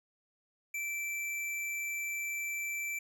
square tone, 2334 Hz, D7, 11 cents flat, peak -35 dBFS, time 0.74-2.99 s, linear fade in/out 5 ms, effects none

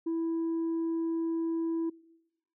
sine tone, 329.6 Hz, E4, in tune, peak -26 dBFS, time 0.06-1.9 s, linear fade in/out 10 ms, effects noise-tail reverb RT60 1.0 s tail -24 dB re dry + tanh soft clip ceiling -27 dBFS

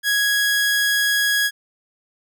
sawtooth tone, 1661.2 Hz, G#6, in tune, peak -13 dBFS, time 0.03-1.51 s, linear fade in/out 50 ms, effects none

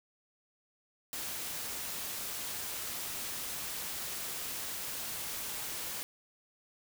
white noise, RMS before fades -39 dBFS, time 1.13-6.03 s, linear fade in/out 0 ms, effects none

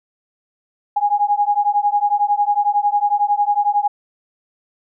sine beating tone pair, 818 / 829 Hz, G#5 / G#5, -26 / -3 cents, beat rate 11 Hz, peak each -17 dBFS, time 0.96-3.88 s, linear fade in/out 10 ms, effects none

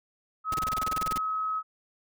sine tone, 1279 Hz, D#6, 47 cents sharp, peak -27 dBFS, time 0.44-1.63 s, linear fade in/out 50 ms
pink noise bursts, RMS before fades -34 dBFS, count 14, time 0.52-1.178 s, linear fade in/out 2 ms, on 21 ms, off 28 ms
effects none

